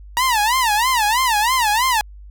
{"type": "tone with vibrato", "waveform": "sawtooth", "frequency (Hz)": 932.3, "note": "A#5", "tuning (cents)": 0, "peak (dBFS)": -11, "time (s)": [0.17, 2.01], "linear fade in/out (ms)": 0, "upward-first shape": "sine", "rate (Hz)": 3.1, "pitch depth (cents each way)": 210, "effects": ["added 50 Hz sine -36 dBFS peak until 2.3 s"]}